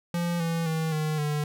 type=tone with pitch steps; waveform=square; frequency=172.3 / 166.14 / 160.21 / 154.48 / 148.96 Hz; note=F3 / E3 / E3 / D#3 / D3; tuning=-23 / +14 / -49 / -12 / +25 cents; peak=-26 dBFS; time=0.14-1.44 s; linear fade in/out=2 ms; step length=260 ms; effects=none